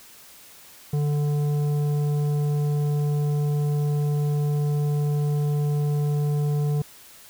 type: tone with tanh clipping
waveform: sine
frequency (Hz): 146.83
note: D3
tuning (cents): 0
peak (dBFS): -22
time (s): 0.93-6.82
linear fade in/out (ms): 5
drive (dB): 10
effects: white hiss -48 dBFS RMS until 7.29 s